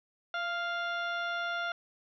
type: harmonic tone with a mistuned harmonic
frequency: 698.5 Hz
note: F5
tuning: in tune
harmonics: 1 / 2 / 3 / 4 / 5 / 6 / 8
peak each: -37 / -33 / -46 / -46 / -43 / -54 / -57 dBFS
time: 0.34-1.72 s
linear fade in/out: 2 ms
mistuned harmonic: 1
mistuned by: -31 cents
effects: none